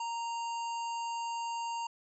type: harmonic tone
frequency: 930 Hz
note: A#5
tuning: 4 cents flat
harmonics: 1 / 3 / 5 / 7 / 8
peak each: -34 / -45 / -51 / -53 / -51 dBFS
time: 0-1.87 s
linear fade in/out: 5 ms
effects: none